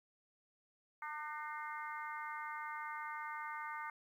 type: harmonic tone with a mistuned harmonic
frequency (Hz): 301.7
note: D4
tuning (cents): +47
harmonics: 3 / 4 / 5 / 6 / 7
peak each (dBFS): -46 / -46 / -49 / -52 / -50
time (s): 1.02-3.9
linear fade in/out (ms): 2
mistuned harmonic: 6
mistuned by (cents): +24
effects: 12-bit